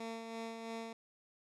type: tone with tremolo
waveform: 15% pulse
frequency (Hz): 227.1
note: A#3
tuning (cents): -45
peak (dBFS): -34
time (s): 0-0.93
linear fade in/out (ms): 5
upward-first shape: sine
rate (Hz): 3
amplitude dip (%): 40
effects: low-pass 7000 Hz 12 dB/octave